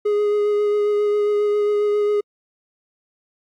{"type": "tone with vibrato", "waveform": "triangle", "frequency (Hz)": 415.3, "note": "G#4", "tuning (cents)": 0, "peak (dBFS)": -14, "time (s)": [0.05, 2.21], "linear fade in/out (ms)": 10, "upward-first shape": "sine", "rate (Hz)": 7.4, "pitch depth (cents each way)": 13, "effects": ["AAC 64 kbps"]}